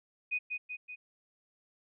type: tone with echo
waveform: sine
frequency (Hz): 2489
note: D#7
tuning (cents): 0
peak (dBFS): -29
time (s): 0.31-0.39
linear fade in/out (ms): 20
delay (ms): 190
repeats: 3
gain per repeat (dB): -4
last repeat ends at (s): 0.96
effects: none